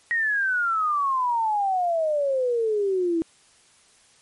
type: exponential sweep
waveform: sine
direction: down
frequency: 1901 to 323.1 Hz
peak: -20 dBFS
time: 0.11-3.22 s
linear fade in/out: 0 ms
effects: white hiss -57 dBFS RMS until 4.21 s + MP3 48 kbps